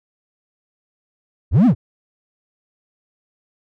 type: linear two-way sweep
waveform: triangle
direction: up then down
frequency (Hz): 50.6 to 267.8 to 78.4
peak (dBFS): -7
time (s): 1.51-1.75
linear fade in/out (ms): 50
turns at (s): 1.66
effects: none